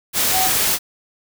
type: tone in noise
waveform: sine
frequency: 750 Hz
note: F#5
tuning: 23 cents sharp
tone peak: -19 dBFS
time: 0.31-0.51 s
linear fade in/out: 50 ms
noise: white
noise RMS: -18 dBFS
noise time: 0.13-0.79 s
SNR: -4 dB
effects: none